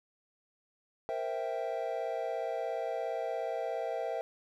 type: chord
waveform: triangle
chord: C dominant seventh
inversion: third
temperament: equal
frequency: 466.2 / 523.3 / 659.3 / 784 Hz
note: Bb4 / C5 / E5 / G5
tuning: 0 / 0 / 0 / 0 cents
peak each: -37 / -37 / -34 / -38 dBFS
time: 1.09-4.21 s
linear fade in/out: 0 ms
effects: none